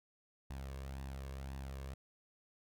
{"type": "tone with flanger", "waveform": "sawtooth", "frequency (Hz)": 67.3, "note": "C2", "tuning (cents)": 49, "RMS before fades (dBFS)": -45, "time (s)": [0.5, 1.94], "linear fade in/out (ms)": 5, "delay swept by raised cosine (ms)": [1.1, 1.84], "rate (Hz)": 1.9, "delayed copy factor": 0.5, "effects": []}